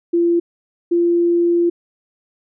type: tone pair in turn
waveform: sine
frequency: 342.2 / 344.1 Hz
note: F4 / F4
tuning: -35 / -26 cents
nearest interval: unison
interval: 9 cents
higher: second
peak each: -12 dBFS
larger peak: neither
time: 0.13-0.4 / 0.91-1.7 s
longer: second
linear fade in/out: 10 ms
effects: none